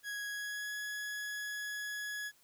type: tone with pitch glide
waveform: 40% pulse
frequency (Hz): 1661.2 to 1682.4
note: G#6 to G#6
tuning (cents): 0 to +22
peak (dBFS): -37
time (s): 0.03-2.32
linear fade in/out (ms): 50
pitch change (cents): +22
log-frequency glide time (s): 0.28-0.73
effects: white hiss -67 dBFS RMS until 2.43 s